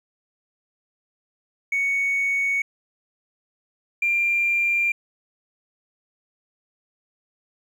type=tone pair in turn; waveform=triangle; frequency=2226 / 2383 Hz; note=C#7 / D7; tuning=+7 / +25 cents; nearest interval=minor second; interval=118 cents; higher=second; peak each=-17 / -15 dBFS; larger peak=second; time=1.72-2.62 / 4.02-4.92 s; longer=neither; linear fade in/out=5 ms; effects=tanh soft clip ceiling -16 dBFS